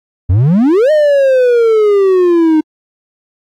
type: exponential two-way sweep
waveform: triangle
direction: up then down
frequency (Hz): 83.1 to 622.3 to 306.1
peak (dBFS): -4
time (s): 0.29-2.61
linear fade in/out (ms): 10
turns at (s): 0.91
effects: AAC 64 kbps